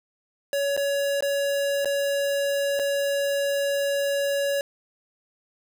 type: tone with dropouts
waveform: square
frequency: 562 Hz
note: C#5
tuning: 24 cents sharp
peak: -23 dBFS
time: 0.53-4.61 s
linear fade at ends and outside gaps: 1 ms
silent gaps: 0.766-0.775 / 1.207-1.224 / 1.847-1.856 / 2.792-2.796 s
effects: none